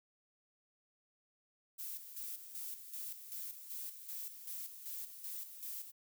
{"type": "noise with tremolo", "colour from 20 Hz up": "violet", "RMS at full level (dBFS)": -44, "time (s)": [1.78, 5.92], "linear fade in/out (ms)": 20, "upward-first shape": "square", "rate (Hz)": 2.6, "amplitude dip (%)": 60, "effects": []}